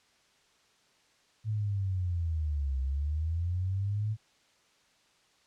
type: linear two-way sweep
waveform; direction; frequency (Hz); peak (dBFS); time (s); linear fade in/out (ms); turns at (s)
sine; down then up; 110 to 65 to 110; -28; 1.44-4.17; 50; 2.8
effects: white hiss -66 dBFS RMS until 5.46 s + low-pass 6000 Hz 12 dB/octave